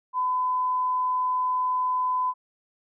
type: tone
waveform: sine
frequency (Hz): 1009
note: B5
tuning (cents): +37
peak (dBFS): -22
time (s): 0.13-2.34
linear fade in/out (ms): 50
effects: none